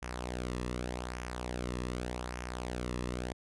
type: tone with flanger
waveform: sawtooth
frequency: 61.4 Hz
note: B1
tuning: 9 cents flat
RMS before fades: -38 dBFS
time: 0.02-3.33 s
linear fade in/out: 10 ms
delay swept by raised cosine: 0.24 to 1.34 ms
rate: 0.84 Hz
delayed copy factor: -0.6
effects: resampled to 24000 Hz